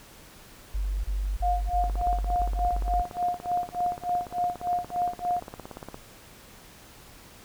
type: tone bursts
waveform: sine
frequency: 48.7 Hz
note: G1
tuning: 11 cents flat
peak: -25 dBFS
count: 7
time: 0.74-3.02 s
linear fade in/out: 10 ms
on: 300 ms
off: 30 ms
type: tone with tremolo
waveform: sine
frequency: 711 Hz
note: F5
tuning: 31 cents sharp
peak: -22 dBFS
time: 1.42-5.4 s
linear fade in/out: 10 ms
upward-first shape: sine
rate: 3.4 Hz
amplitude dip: 100%
type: click train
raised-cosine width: 1 ms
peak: -24 dBFS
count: 72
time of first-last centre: 1.84-5.944 s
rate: 17.3 Hz
effects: pink hiss -50 dBFS RMS until 7.44 s